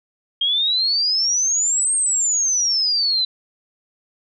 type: exponential two-way sweep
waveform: sine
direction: up then down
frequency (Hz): 3203 to 8600 to 3971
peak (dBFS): -16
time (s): 0.41-3.25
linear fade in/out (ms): 5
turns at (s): 1.95
effects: none